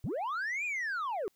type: linear two-way sweep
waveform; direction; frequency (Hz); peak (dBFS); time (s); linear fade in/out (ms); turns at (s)
sine; up then down; 80.3 to 2489 to 353.9; -29; 0.04-1.28; 0; 0.65
effects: tanh soft clip ceiling -31 dBFS + white hiss -73 dBFS RMS until 1.35 s